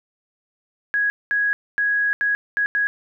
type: tone bursts at uneven times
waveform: sine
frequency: 1661.2 Hz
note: G#6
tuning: in tune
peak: -17 dBFS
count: 6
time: 0.94-1.1 / 1.31-1.53 / 1.78-2.13 / 2.21-2.35 / 2.57-2.66 / 2.75-2.87 s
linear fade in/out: 0 ms
effects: none